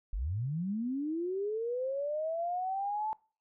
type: linear sweep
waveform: sine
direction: up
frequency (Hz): 39 to 880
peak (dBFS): -31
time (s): 0.13-3.13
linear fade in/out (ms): 0
effects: noise-tail reverb RT60 0.4 s tail -23 dB re dry

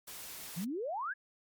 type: noise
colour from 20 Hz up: white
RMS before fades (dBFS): -46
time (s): 0.07-0.65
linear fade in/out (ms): 10
type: exponential sweep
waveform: sine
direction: up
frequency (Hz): 156 to 1729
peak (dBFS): -34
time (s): 0.56-1.14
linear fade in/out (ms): 20
effects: MP3 96 kbps

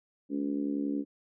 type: harmonic tone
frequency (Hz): 71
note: C#2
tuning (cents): +42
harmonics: 3 / 4 / 5 / 6 / 7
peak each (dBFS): -36 / -30 / -41 / -44 / -46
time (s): 0.29-1.05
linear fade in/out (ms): 50
effects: none

